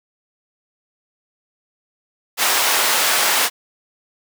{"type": "high-pass noise", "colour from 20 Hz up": "pink", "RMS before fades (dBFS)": -17, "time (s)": [2.37, 3.5], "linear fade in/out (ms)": 50, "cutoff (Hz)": 790, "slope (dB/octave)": 12, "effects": []}